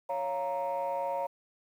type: chord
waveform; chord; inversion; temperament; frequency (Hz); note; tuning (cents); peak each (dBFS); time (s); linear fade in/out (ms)
sine; Bb minor; first; equal; 554.4 / 698.5 / 932.3; Db5 / F5 / Bb5; 0 / 0 / 0; -32 / -35 / -32; 0.09-1.27; 10
effects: tanh soft clip ceiling -25 dBFS + 10-bit